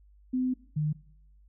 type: tone pair in turn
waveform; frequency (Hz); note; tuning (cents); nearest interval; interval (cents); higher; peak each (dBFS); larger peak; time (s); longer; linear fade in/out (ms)
sine; 255.2 / 151.74; C4 / D#3; -43 / -43; major sixth; 900; first; -25; neither; 0.33-0.54 / 0.76-0.93; first; 10
effects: noise-tail reverb RT60 0.7 s tail -20 dB re dry + added 50 Hz sine -55 dBFS peak until 1.48 s